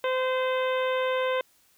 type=harmonic tone; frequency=515 Hz; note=C5; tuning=28 cents flat; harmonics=1 / 2 / 3 / 4 / 5 / 6 / 7; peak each=-25 / -31 / -35 / -37 / -39 / -41 / -42 dBFS; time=0.04-1.41 s; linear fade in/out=2 ms; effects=white hiss -63 dBFS RMS until 1.77 s